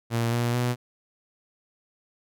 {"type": "tone with pitch steps", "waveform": "sawtooth", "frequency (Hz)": [116.54, 119.47, 122.48], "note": ["A#2", "A#2", "B2"], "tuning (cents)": [0, 43, -14], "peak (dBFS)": -19, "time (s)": [0.1, 0.76], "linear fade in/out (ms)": 50, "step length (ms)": 220, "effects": []}